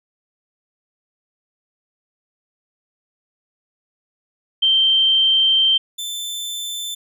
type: tone pair in turn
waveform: sine / sawtooth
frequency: 3134 / 3538 Hz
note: G7 / A7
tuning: -1 / +9 cents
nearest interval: major second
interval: 210 cents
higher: second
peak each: -12 / -22 dBFS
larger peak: first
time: 4.62-5.78 / 5.98-6.95 s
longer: first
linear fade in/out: 10 ms
effects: none